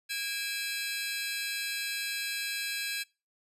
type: tone cluster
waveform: sawtooth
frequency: 1640 / 2354 / 2592 / 4055 Hz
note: G#6 / D7 / E7 / B7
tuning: -22 / +3 / -30 / +45 cents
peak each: -34 / -37 / -35 / -34 dBFS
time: 0.09-3.04 s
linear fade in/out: 20 ms
effects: noise-tail reverb RT60 0.3 s tail -24 dB re dry + resampled to 32000 Hz